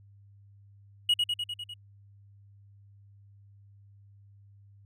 triangle tone with echo, 2902 Hz, F#7, 34 cents flat, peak -19 dBFS, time 1.09-1.14 s, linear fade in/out 5 ms, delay 100 ms, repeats 6, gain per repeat -3 dB, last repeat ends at 1.74 s, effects added 100 Hz sine -53 dBFS peak until 4.85 s

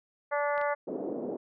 harmonic tone, 290 Hz, D4, 22 cents flat, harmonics 2 / 3 / 4 / 5 / 6 / 7, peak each -29 / -33 / -35 / -37 / -39 / -40 dBFS, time 0.31-0.75 s, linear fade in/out 20 ms
clicks, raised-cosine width 0.3 ms, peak -30 dBFS, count 2, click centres 0.579 / 0.614 s
pink band-pass noise, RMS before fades -35 dBFS, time 0.87-1.37 s, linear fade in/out 10 ms, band 260 to 560 Hz, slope 24 dB/octave
effects none

